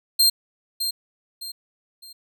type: tone with echo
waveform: sawtooth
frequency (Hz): 4186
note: C8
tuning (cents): 0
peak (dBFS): -11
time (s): 0.19-0.3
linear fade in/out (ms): 10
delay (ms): 610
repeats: 3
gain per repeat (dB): -9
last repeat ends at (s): 2.13
effects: none